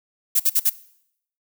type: noise bursts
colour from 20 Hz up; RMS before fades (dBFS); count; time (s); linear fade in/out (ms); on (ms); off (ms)
violet; -17; 4; 0.35-0.699; 10; 49; 51
effects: noise-tail reverb RT60 0.7 s tail -19 dB re dry